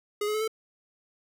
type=tone with pitch steps; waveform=square; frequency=415.3 / 423.8 / 432.4 / 441.3 Hz; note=G#4 / G#4 / A4 / A4; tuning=0 / +35 / -30 / +5 cents; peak=-27 dBFS; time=0.21-0.478 s; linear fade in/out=5 ms; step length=67 ms; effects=none